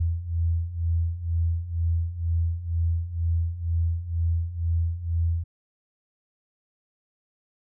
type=beating tone pair; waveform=sine; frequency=82.41 / 84.51 Hz; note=E2 / E2; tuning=0 / +44 cents; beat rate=2.1 Hz; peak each=-28 / -24 dBFS; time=0-5.44 s; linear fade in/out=10 ms; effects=none